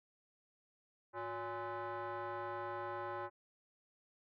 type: tone with frequency modulation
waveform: sine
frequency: 103.7 Hz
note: G#2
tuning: 2 cents flat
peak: -38 dBFS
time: 1.13-3.3 s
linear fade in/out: 50 ms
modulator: 465 Hz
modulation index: 2.7
effects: tanh soft clip ceiling -37 dBFS